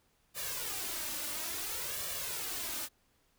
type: noise with flanger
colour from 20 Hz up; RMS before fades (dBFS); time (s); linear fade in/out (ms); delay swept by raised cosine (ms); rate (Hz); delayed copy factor
white; -38; 0.34-2.89; 50; 1.7 to 3.4; 0.58; +0.65
effects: pink hiss -72 dBFS RMS until 3.38 s